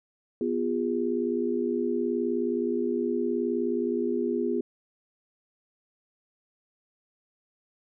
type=chord; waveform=sine; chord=F diminished; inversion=second; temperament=equal with one note detuned; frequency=246.9 / 349.2 / 408.4 Hz; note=Cb4 / F4 / Ab4; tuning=0 / 0 / -29 cents; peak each=-29 dBFS; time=0.41-4.61 s; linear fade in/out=2 ms; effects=none

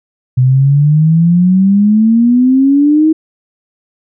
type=exponential sweep; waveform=sine; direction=up; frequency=125.1 to 320 Hz; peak=-5 dBFS; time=0.37-3.13 s; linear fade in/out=10 ms; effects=none

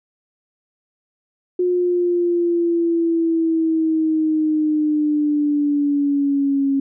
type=exponential sweep; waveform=sine; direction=down; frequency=360.5 to 273.7 Hz; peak=-15 dBFS; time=1.59-6.8 s; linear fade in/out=5 ms; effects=none

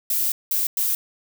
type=noise bursts at uneven times; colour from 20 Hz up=violet; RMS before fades=-22 dBFS; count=3; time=0.1-0.32 / 0.51-0.67 / 0.77-0.95 s; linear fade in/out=2 ms; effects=none

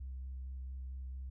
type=tone with vibrato; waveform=sine; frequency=65.2 Hz; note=C2; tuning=5 cents flat; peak=-39 dBFS; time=0-1.3 s; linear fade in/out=10 ms; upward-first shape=square; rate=4.4 Hz; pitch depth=13 cents each way; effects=tanh soft clip ceiling -38 dBFS

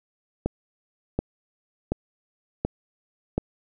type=click train; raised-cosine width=2 ms; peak=-10 dBFS; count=5; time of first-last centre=0.46-3.38 s; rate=1.37 Hz; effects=none

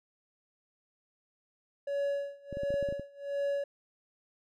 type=tone with tremolo; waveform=triangle; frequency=564 Hz; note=C#5; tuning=30 cents sharp; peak=-26 dBFS; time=1.87-3.64 s; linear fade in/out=5 ms; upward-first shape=sine; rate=1.4 Hz; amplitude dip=95%
type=clicks; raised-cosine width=3 ms; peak=-28 dBFS; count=9; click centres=2.527 / 2.571 / 2.634 / 2.705 / 2.741 / 2.827 / 2.888 / 2.925 / 2.996 s
effects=none

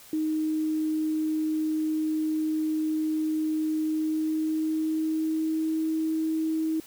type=tone with pitch glide; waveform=sine; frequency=311.9 to 317.9 Hz; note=D#4 to D#4; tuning=+4 to +37 cents; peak=-24 dBFS; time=0.13-6.8 s; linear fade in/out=2 ms; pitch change=+33 cents; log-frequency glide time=3.8-5.77 s; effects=white hiss -50 dBFS RMS until 6.86 s

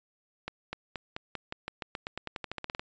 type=accelerating click train; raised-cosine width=0.3 ms; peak=-19 dBFS; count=20; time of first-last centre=0.48-2.795 s; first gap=250 ms; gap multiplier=0.91; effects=resampled to 16000 Hz

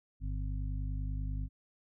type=harmonic tone with a mistuned harmonic; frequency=50.2 Hz; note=G1; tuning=42 cents sharp; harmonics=1 / 2 / 3 / 5; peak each=-34 / -40 / -44 / -48 dBFS; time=0.2-1.49 s; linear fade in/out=50 ms; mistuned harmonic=5; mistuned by=+39 cents; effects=none

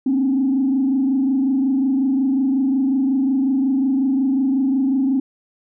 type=tone with frequency modulation; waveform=sine; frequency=267.1 Hz; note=C4; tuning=36 cents sharp; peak=-14 dBFS; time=0.06-5.2 s; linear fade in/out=5 ms; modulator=25.5 Hz; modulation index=0.68; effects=tanh soft clip ceiling -10 dBFS

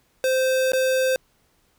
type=tone with dropouts; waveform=square; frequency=520 Hz; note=C5; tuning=11 cents flat; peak=-19 dBFS; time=0.24-1.16 s; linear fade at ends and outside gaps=1 ms; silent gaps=0.72-0.733 s; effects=pink hiss -64 dBFS RMS until 1.78 s

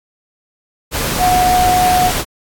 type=tone in noise; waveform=sine; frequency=729 Hz; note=F#5; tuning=26 cents flat; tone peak=-10 dBFS; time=1.18-2.12 s; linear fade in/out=50 ms; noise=pink; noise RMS=-18 dBFS; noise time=0.91-2.25 s; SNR=+5 dB; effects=AAC 64 kbps

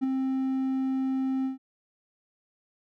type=tone with ADSR envelope; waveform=triangle; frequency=264.1 Hz; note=C4; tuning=16 cents sharp; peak=-19 dBFS; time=0.01-1.58 s; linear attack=27 ms; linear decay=8 ms; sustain=-4 dB; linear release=130 ms; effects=none

